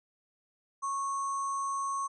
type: tone with sample-and-hold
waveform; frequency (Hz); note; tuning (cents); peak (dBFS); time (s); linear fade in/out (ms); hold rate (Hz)
sine; 1100; C#6; -14; -30; 0.82-2.08; 20; 7350
effects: resampled to 24000 Hz